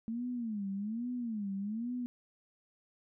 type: tone with vibrato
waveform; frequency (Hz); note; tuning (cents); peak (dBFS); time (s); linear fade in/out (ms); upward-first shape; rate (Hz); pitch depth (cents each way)
sine; 220; A3; 0; -34; 0.08-2.06; 0; sine; 1.2; 210
effects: none